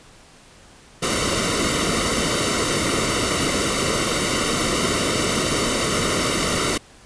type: noise with comb filter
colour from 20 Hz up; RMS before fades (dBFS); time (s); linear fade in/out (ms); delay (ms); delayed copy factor
pink; -21; 1.02-6.78; 10; 1.2; -0.75
effects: pink hiss -48 dBFS RMS until 7.05 s + resampled to 22050 Hz